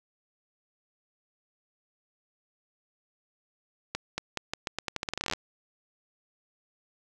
accelerating click train, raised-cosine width 0.2 ms, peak -13 dBFS, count 20, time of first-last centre 3.95-5.335 s, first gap 230 ms, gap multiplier 0.84, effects none

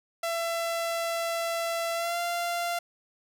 sawtooth tone with pitch glide, 671 to 691.5 Hz, E5 to F5, +31 to -17 cents, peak -24 dBFS, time 0.23-2.79 s, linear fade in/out 5 ms, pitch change +52 cents, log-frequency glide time 1.94-2.19 s, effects none

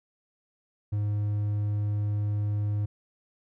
triangle tone, 103.83 Hz, G#2, in tune, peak -23 dBFS, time 0.92-2.86 s, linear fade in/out 10 ms, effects none

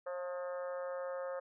harmonic tone with a mistuned harmonic, 178.9 Hz, F3, 42 cents sharp, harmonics 3 / 4 / 5 / 6 / 7 / 8 / 9 / 10, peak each -38 / -52 / -53 / -53 / -49 / -58 / -55 / -59 dBFS, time 0.06-1.4 s, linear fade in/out 10 ms, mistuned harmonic 4, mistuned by -32 cents, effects none

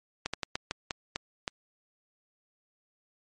slowing click train, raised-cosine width 0.2 ms, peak -13 dBFS, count 8, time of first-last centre 0.26-1.478 s, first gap 76 ms, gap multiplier 1.27, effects MP3 48 kbps

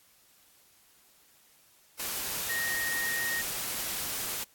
sine tone in noise, 1864.7 Hz, A#6, in tune, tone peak -30 dBFS, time 2.49-3.42 s, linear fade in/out 10 ms, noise white, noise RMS -34 dBFS, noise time 1.99-4.44 s, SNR +1 dB, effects white hiss -62 dBFS RMS until 4.54 s + AAC 64 kbps

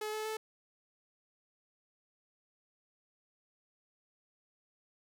sawtooth tone with pitch steps, 427.2 / 431.9 / 436.7 Hz, G#4 / A4 / A4, +49 / -32 / -13 cents, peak -32 dBFS, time 0.01-0.37 s, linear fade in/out 5 ms, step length 120 ms, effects none

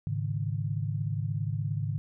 sine chord, Ab suspended fourth, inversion none, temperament equal with one note detuned, 105.76 / 138.59 / 155.56 Hz, Ab2 / Db3 / Eb3, +32 / 0 / 0 cents, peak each -31 / -33 / -34 dBFS, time 0.07-1.98 s, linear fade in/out 0 ms, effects none

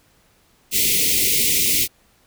white band-stop noise, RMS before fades -18 dBFS, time 0.71-1.88 s, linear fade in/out 50 ms, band 500 to 2000 Hz, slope 96 dB/octave, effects pink hiss -58 dBFS RMS until 2.26 s

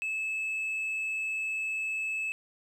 sine tone, 2605 Hz, E7, 21 cents flat, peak -27 dBFS, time 0.02-2.32 s, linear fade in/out 0 ms, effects tanh soft clip ceiling -29 dBFS + 11-bit

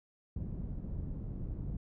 pink low-pass noise, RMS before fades -39 dBFS, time 0.36-1.77 s, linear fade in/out 5 ms, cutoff 190 Hz, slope 12 dB/octave, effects none

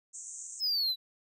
pink band-pass noise, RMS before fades -44 dBFS, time 0.13-0.61 s, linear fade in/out 20 ms, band 6300 to 8300 Hz, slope 96 dB/octave
triangle exponential sweep, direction down, 5274 to 3900 Hz, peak -26 dBFS, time 0.59-0.96 s, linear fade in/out 50 ms
effects none

